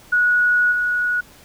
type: tone with level steps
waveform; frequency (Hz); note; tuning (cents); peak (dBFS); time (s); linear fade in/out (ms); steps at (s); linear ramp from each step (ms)
sine; 1461; F#6; -22; -13 / -17; 0.12-1.21; 10; 0.71; 20
effects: pink hiss -47 dBFS RMS until 1.44 s